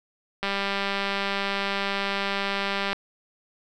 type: click train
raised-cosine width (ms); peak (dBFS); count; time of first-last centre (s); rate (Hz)
0.3; -11; 496; 0.43-2.93; 198
effects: none

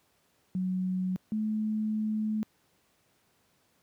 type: tone pair in turn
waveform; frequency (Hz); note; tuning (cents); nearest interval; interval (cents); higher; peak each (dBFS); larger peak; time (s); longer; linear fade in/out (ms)
sine; 185.1 / 215.5; F#3 / A3; +1 / -36; minor third; 263; second; -27; neither; 0.55-1.16 / 1.32-2.43; second; 0
effects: pink hiss -69 dBFS RMS until 3.82 s + high-pass 100 Hz 12 dB/octave

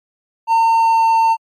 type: tone with pitch glide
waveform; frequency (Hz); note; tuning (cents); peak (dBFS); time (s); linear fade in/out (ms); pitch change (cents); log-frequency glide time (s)
triangle; 909 to 903.8; A#5 to A5; -44 to +46; -8; 0.47-1.37; 50; -10; 0.79-1.06
effects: MP3 64 kbps

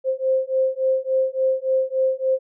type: beating tone pair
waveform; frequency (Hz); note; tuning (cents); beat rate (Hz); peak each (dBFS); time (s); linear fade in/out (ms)
sine; 523.3 / 526.8; C5 / C5; 0 / +12; 3.5; -21; 0.04-2.39; 50
effects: none

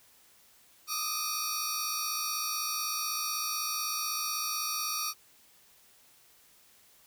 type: tone cluster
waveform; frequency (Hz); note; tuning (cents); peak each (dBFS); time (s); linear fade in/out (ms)
sawtooth; 1209 / 1265 / 4511 / 5660; D6 / D#6 / C#8 / F8; +50 / +28 / +29 / +22; -35 / -35 / -33 / -33; 0.87-5.14; 50
effects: white hiss -61 dBFS RMS until 7.06 s

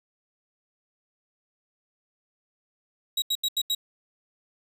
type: tone bursts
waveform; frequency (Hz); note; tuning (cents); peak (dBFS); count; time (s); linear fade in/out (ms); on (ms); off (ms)
40% pulse; 3837; A#7; +49; -22; 5; 3.17-3.749; 5; 51; 81
effects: 10-bit

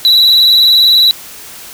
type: tone with vibrato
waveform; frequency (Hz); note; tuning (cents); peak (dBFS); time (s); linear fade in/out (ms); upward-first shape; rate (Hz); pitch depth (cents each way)
triangle; 3925; B7; -11; -3; 0.05-1.11; 0; square; 20; 27
effects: white hiss -31 dBFS RMS until 1.73 s

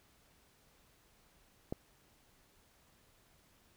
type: click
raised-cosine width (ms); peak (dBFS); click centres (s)
2; -23; 1.725
effects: pink hiss -68 dBFS RMS until 3.76 s

